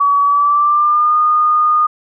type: tone with pitch glide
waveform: sine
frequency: 1136 to 1224.6 Hz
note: C#6 to D#6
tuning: +42 to -28 cents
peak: -9 dBFS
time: 0-1.87 s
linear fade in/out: 10 ms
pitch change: +130 cents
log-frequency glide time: 0.22-1.17 s
effects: none